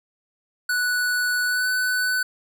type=tone with pitch glide; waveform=square; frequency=1479 to 1499.6 Hz; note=F#6 to F#6; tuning=-1 to +23 cents; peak=-21 dBFS; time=0.69-2.23 s; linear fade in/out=5 ms; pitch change=+24 cents; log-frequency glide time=1.45-1.67 s; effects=none